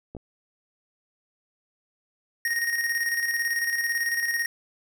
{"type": "clicks", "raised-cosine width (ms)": 2, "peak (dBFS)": -25, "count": 2, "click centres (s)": [0.15, 0.167]}
{"type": "tone with tremolo", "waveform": "square", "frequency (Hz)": 1864.7, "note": "A#6", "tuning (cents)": 0, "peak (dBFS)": -23, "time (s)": [2.45, 4.46], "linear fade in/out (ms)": 2, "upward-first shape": "square", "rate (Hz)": 18, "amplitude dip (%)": 45}
{"effects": []}